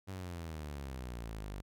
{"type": "exponential sweep", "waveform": "sawtooth", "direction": "down", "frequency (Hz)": [98, 47.77], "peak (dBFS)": -37, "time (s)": [0.07, 1.62], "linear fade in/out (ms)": 20, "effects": []}